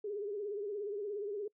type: tone with vibrato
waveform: sine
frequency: 410.6 Hz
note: G#4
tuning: 20 cents flat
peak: -36 dBFS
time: 0.04-1.48 s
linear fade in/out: 5 ms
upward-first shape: triangle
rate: 17 Hz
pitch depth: 98 cents each way
effects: noise-tail reverb RT60 0.1 s tail -25 dB re dry